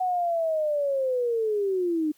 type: linear sweep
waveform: sine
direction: down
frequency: 746 to 297.8 Hz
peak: -22 dBFS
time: 0-2.12 s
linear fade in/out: 10 ms
effects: white hiss -62 dBFS RMS until 2.17 s + MP3 96 kbps